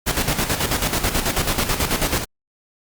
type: noise with tremolo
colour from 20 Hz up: pink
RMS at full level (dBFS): -19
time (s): 0.06-2.25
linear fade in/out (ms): 20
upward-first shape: square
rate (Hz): 9.2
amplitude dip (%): 60
effects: Opus 48 kbps